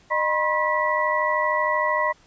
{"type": "tone cluster", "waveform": "sine", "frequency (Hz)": [611, 971, 1064, 1955], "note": ["D#5", "B5", "C6", "B6"], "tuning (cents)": [-32, -30, 29, -18], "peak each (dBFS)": -25, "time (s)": [0.1, 2.13], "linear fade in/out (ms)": 20, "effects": ["pink hiss -56 dBFS RMS until 2.26 s", "resampled to 16000 Hz"]}